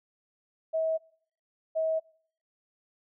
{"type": "tone pair in turn", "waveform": "sine", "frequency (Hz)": [643, 640.6], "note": ["E5", "E5"], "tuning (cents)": [-43, -50], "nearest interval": "unison", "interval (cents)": 7, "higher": "first", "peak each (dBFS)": [-25, -25], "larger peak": "neither", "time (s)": [[0.73, 0.98], [1.75, 2]], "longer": "neither", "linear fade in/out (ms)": 20, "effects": ["noise-tail reverb RT60 0.6 s tail -23 dB re dry"]}